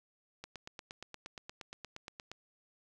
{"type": "click train", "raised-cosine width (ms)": 0.2, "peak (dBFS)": -27, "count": 17, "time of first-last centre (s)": [0.44, 2.316], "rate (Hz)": 8.53, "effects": ["10-bit"]}